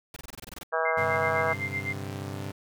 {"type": "noise bursts", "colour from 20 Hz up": "pink", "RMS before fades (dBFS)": -41, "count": 11, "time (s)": [0.14, 0.633], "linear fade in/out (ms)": 2, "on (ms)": 23, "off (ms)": 24}
{"type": "harmonic tone", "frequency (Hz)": 161.7, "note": "E3", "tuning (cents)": -33, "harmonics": [3, 4, 5, 6, 7, 8, 9, 10], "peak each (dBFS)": [-31, -29, -34, -34, -33, -34, -38, -32], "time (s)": [0.72, 1.54], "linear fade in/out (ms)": 20}
{"type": "tone with tremolo", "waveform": "sine", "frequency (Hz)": 2093, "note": "C7", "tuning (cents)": 0, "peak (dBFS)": -27, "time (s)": [0.85, 1.93], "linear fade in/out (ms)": 5, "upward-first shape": "sine", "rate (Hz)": 7.9, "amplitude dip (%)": 90}
{"type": "chord", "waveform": "sawtooth", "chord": "G suspended fourth", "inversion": "none", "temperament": "equal", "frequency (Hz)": [98, 130.81, 146.83], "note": ["G2", "C3", "D3"], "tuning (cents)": [0, 0, 0], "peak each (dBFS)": [-32, -35, -38], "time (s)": [0.97, 2.52], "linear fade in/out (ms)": 10}
{"effects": []}